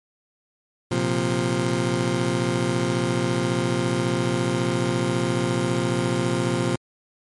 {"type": "chord", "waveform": "20% pulse", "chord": "Bb suspended second", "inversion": "none", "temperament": "just", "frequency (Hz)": [116.54, 131.11, 174.81], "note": ["Bb2", "C3", "F3"], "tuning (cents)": [0, 4, 2], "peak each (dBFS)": -21, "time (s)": [0.91, 6.76], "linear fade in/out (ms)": 5, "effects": ["MP3 48 kbps"]}